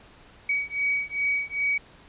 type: beating tone pair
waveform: sine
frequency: 2263 / 2265.5 Hz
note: C#7 / C#7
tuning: +35 / +37 cents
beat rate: 2.5 Hz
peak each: -27 dBFS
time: 0.49-1.78 s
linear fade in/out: 5 ms
effects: pink hiss -52 dBFS RMS until 2.08 s + resampled to 8000 Hz